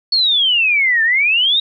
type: exponential two-way sweep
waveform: sine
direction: down then up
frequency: 4435 to 1760 to 3823 Hz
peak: -11 dBFS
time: 0.12-1.6 s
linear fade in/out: 5 ms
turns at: 1.03 s
effects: none